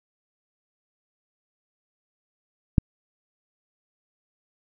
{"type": "click", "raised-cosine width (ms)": 5, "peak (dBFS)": -3, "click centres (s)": 2.782, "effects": []}